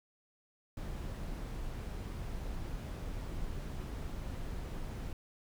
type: noise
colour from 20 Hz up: brown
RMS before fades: -40 dBFS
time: 0.77-5.13 s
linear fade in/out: 2 ms
effects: none